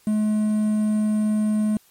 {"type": "tone with quantisation", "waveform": "triangle", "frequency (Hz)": 213.4, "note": "G#3", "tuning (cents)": 47, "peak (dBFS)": -16, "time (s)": [0.07, 1.77], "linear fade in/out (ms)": 2, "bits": 7, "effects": ["white hiss -57 dBFS RMS until 1.9 s", "MP3 64 kbps"]}